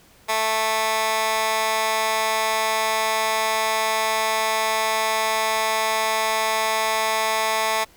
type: tone with high-pass filter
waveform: 15% pulse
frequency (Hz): 220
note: A3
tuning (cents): 0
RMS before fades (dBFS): -22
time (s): 0.28-7.85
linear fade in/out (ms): 20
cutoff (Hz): 970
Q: 1.2
effects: pink hiss -53 dBFS RMS until 7.96 s